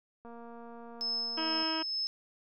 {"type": "click train", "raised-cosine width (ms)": 1, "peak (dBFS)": -36, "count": 323, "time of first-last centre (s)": [0.25, 1.626], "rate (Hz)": 234}
{"type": "tone with tremolo", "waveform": "sine", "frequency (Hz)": 5210, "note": "E8", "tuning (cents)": -21, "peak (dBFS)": -30, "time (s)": [1.01, 2.07], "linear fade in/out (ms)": 0, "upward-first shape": "sine", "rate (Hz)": 2.2, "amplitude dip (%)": 40}
{"type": "harmonic tone", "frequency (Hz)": 320, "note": "D#4", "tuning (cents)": 49, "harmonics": [1, 2, 3, 4, 5, 6, 7, 8, 9, 10], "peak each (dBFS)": [-36, -42, -39, -42, -43, -52, -51, -46, -44, -44], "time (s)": [1.37, 1.83], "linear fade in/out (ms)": 10}
{"effects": []}